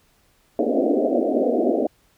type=band-pass noise; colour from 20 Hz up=pink; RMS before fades=-20 dBFS; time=0.59-1.87 s; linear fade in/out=2 ms; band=230 to 700 Hz; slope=96 dB/octave; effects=pink hiss -61 dBFS RMS until 2.17 s